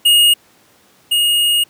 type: tone pair in turn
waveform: square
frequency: 2862 / 2862 Hz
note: F7 / F7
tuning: +42 / +42 cents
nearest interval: unison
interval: 0 cents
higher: neither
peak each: -8 / -12 dBFS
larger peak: first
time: 0.05-0.34 / 1.11-1.64 s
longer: second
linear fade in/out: 10 ms
effects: pink hiss -51 dBFS RMS until 1.69 s + high-pass 150 Hz 12 dB/octave